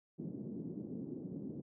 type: band-pass noise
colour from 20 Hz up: pink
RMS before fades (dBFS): -44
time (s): 0.18-1.62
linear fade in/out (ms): 20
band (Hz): 160 to 340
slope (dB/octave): 24
effects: none